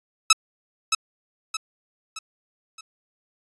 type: tone with echo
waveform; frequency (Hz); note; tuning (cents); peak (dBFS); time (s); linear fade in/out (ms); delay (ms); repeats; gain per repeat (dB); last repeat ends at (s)
10% pulse; 1300; E6; -24; -3; 0.3-0.33; 5; 620; 4; -7; 2.81
effects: resampled to 22050 Hz